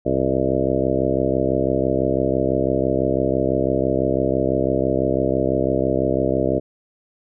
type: harmonic tone with a mistuned harmonic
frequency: 66 Hz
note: C2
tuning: 16 cents sharp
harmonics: 1 / 2 / 3 / 4 / 5 / 6 / 7 / 8 / 9 / 10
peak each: -30 / -27 / -30 / -25 / -24 / -25 / -25 / -29 / -24 / -29 dBFS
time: 0.05-6.6 s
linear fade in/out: 20 ms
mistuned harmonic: 10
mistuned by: -16 cents
effects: none